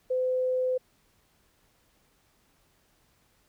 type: tone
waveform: sine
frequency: 510 Hz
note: C5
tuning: 44 cents flat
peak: -24 dBFS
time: 0.1-0.78 s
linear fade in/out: 10 ms
effects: pink hiss -67 dBFS RMS until 3.48 s